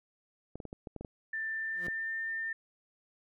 clicks, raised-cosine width 2 ms, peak -28 dBFS, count 9, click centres 0.556 / 0.602 / 0.653 / 0.729 / 0.872 / 0.963 / 1.01 / 1.048 / 1.883 s
sine tone with pitch glide, 1778 to 1802.8 Hz, A6 to A6, +18 to +42 cents, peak -33 dBFS, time 1.33-2.53 s, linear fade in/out 5 ms, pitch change +24 cents, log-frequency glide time 1.47-2.24 s
20% pulse tone with exponential growth, 174.61 Hz, F3, in tune, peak -34 dBFS, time 1.7-1.87 s, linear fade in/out 0 ms, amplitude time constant 36 ms
effects none

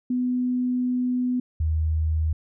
sine tone pair in turn, 249.6 / 78.94 Hz, B3 / D#2, +19 / +26 cents, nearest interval octave + minor sixth, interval 1993 cents, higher first, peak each -21 / -20 dBFS, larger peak second, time 0.1-1.4 / 1.6-2.33 s, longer first, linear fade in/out 5 ms, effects none

